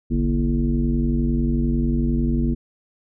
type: tone with frequency modulation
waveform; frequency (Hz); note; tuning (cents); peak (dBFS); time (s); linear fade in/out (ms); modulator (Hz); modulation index
sine; 146.83; D3; 0; -17; 0.1-2.55; 20; 91.2; 1.7
effects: none